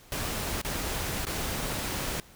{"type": "noise with dropouts", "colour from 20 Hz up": "pink", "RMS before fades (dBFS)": -32, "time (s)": [0.12, 2.2], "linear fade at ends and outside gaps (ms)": 1, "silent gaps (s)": [[0.616, 0.648], [1.252, 1.268]], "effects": ["pink hiss -54 dBFS RMS until 2.35 s"]}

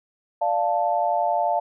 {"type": "chord", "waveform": "sine", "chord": "D minor", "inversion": "none", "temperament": "equal", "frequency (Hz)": [587.3, 698.5, 880], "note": ["D5", "F5", "A5"], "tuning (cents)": [0, 0, 0], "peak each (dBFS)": [-26, -22, -24], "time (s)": [0.41, 1.6], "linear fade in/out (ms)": 10, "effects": []}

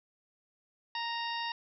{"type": "harmonic tone with a mistuned harmonic", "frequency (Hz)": 932.3, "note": "A#5", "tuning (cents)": 0, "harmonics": [1, 2, 3, 4, 5, 6], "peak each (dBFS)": [-36, -40, -41, -42, -45, -47], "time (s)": [0.95, 1.52], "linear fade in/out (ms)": 2, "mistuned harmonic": 6, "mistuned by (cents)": -70, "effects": []}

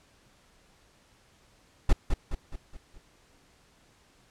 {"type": "noise with echo", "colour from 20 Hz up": "brown", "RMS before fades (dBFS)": -17, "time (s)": [1.89, 1.93], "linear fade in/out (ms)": 5, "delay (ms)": 210, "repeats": 5, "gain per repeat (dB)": -6, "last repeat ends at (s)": 2.98, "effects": ["pink hiss -62 dBFS RMS until 4.3 s", "low-pass 9000 Hz 12 dB/octave"]}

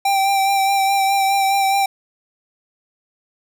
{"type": "tone with vibrato", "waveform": "square", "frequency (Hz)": 784, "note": "G5", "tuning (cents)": 0, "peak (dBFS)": -15, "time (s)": [0.05, 1.86], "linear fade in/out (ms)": 5, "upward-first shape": "sine", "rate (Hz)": 4.8, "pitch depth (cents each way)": 23, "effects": []}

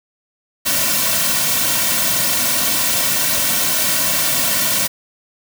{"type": "noise with comb filter", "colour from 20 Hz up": "white", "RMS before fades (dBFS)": -17, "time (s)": [0.65, 4.88], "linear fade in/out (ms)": 20, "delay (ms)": 2.4, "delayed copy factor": -0.8, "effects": []}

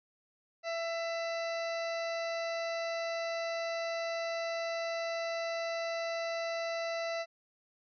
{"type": "harmonic tone", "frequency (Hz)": 667, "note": "E5", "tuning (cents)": 20, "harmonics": [1, 2, 3, 4, 6, 7, 8, 9], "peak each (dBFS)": [-34, -44, -42, -46, -48, -50, -55, -54], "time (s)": [0.63, 7.26], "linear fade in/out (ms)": 50, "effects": []}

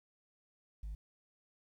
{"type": "tone", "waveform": "sine", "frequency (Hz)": 51.91, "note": "G#1", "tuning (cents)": 0, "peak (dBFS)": -37, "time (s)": [0.83, 0.95], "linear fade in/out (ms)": 5, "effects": ["tanh soft clip ceiling -39 dBFS", "12-bit"]}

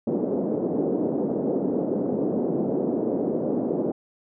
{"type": "band-pass noise", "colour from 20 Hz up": "pink", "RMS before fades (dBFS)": -25, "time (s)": [0.07, 3.92], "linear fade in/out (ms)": 5, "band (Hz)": [210, 520], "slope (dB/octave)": 24, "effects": []}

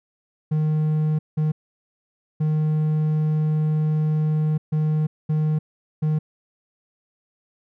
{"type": "tone bursts at uneven times", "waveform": "triangle", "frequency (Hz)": 154.2, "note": "D#3", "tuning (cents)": -15, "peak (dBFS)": -16, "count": 6, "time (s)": [[0.51, 1.19], [1.37, 1.52], [2.4, 4.58], [4.72, 5.07], [5.29, 5.59], [6.02, 6.19]], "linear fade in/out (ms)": 10, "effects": []}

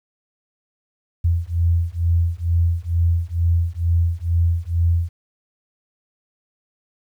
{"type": "beating tone pair", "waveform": "sine", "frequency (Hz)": [83.8, 86], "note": ["E2", "F2"], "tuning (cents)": [29, -26], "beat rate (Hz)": 2.2, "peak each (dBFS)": -19, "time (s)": [1.24, 5.09], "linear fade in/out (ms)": 10, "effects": ["9-bit"]}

